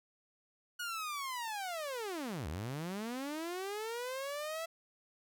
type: linear two-way sweep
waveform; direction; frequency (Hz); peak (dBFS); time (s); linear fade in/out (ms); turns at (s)
sawtooth; down then up; 1460 to 69.2 to 665; -34; 0.79-4.66; 10; 2.48
effects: none